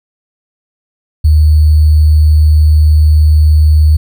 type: tone with sample-and-hold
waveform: sine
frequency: 76.7 Hz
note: D#2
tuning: 24 cents flat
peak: -3 dBFS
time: 1.24-3.97 s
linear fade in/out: 10 ms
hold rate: 4410 Hz
effects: none